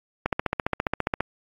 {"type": "click train", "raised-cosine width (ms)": 0.5, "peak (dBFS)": -8, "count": 15, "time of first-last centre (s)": [0.26, 1.206], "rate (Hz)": 14.8, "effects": ["AAC 32 kbps"]}